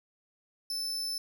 40% pulse tone, 5274 Hz, E8, in tune, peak -31 dBFS, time 0.7-1.18 s, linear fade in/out 2 ms, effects none

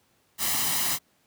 white noise with comb filter, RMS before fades -26 dBFS, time 0.38-0.99 s, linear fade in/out 50 ms, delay 1 ms, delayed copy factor +0.6, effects pink hiss -66 dBFS RMS until 1.26 s + high-pass 100 Hz 12 dB/octave

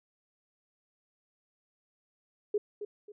sine tone with echo, 415.3 Hz, G#4, in tune, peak -25 dBFS, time 2.54-2.58 s, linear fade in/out 5 ms, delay 270 ms, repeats 2, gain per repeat -10 dB, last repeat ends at 3.12 s, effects none

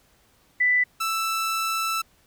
sine / sawtooth tone pair in turn, 1987 / 1323 Hz, B6 / E6, +10 / +6 cents, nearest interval perfect fifth, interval 704 cents, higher first, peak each -17 / -20 dBFS, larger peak first, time 0.6-0.84 / 1-2.02 s, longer second, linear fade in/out 10 ms, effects pink hiss -61 dBFS RMS until 2.26 s

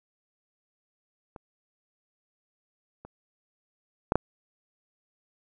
clicks, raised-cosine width 1 ms, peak -28 / -29 / -8 / -7 dBFS, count 4, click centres 1.362 / 3.05 / 4.121 / 4.156 s, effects none

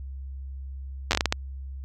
slowing click train, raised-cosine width 0.2 ms, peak -4 dBFS, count 8, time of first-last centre 1.11-1.325 s, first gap 9 ms, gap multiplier 1.4, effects added 67 Hz sine -34 dBFS peak until 1.84 s

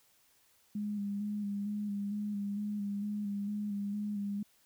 sine tone with vibrato, 204.8 Hz, G#3, 24 cents flat, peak -33 dBFS, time 0.75-4.43 s, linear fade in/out 5 ms, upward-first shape square, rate 2.2 Hz, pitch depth 26 cents each way, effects white hiss -68 dBFS RMS until 4.65 s

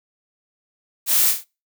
blue noise with echo, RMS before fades -18 dBFS, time 1.06-1.34 s, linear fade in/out 50 ms, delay 27 ms, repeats 4, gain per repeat -5 dB, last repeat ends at 1.448 s, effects noise-tail reverb RT60 0.3 s tail -26 dB re dry

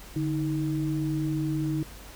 sine tone pair together, 146.83 / 315.1 Hz, D3 / D#4, 0 / +22 cents, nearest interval octave + minor second, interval 1322 cents, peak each -28 dBFS, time 0.16-1.83 s, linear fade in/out 2 ms, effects added 50 Hz sine -45 dBFS peak until 2.15 s + pink hiss -47 dBFS RMS until 2.15 s

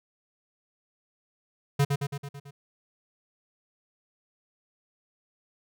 square tone with echo, 141.4 Hz, C#3, 35 cents sharp, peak -20 dBFS, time 1.79-1.85 s, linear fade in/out 10 ms, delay 110 ms, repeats 6, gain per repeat -4 dB, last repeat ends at 2.51 s, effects none

